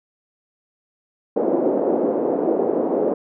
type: band-pass noise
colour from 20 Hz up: white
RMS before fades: -20 dBFS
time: 1.36-3.14 s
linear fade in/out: 5 ms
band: 270 to 540 Hz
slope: 24 dB/octave
effects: none